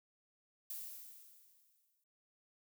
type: noise with exponential decay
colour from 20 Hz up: violet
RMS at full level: -43 dBFS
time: 0.7-2.04 s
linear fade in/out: 2 ms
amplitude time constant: 290 ms
effects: noise-tail reverb RT60 0.9 s tail -26 dB re dry